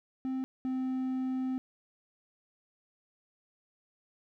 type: tone pair in turn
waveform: triangle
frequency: 261.6 / 259.2 Hz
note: C4 / C4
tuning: 0 / -16 cents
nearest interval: unison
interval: 16 cents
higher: first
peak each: -29 / -28 dBFS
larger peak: second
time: 0.25-0.44 / 0.65-1.58 s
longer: second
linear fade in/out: 0 ms
effects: none